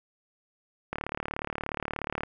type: click train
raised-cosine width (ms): 0.5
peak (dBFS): -16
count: 49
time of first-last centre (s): 0.93-2.234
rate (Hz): 36.8
effects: none